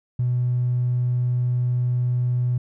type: tone with tanh clipping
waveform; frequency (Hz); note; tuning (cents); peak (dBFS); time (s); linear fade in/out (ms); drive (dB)
triangle; 123.47; B2; 0; -18; 0.19-2.58; 5; 1
effects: none